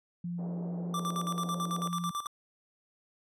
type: tone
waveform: sine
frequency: 173.7 Hz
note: F3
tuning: 9 cents flat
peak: -33 dBFS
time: 0.24-2.11 s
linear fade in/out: 5 ms
type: band-pass noise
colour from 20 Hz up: pink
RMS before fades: -46 dBFS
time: 0.38-1.89 s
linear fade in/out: 10 ms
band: 280 to 690 Hz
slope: 24 dB/octave
type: tone with tremolo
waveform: square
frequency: 1174.7 Hz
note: D6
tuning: in tune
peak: -32 dBFS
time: 0.94-2.27 s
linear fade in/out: 2 ms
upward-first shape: square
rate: 9.1 Hz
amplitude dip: 75%
effects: resampled to 32000 Hz